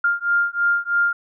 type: beating tone pair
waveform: sine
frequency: 1400 / 1403.1 Hz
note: F6 / F6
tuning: +4 / +8 cents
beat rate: 3.1 Hz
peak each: -20 / -20 dBFS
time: 0.04-1.13 s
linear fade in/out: 5 ms
effects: none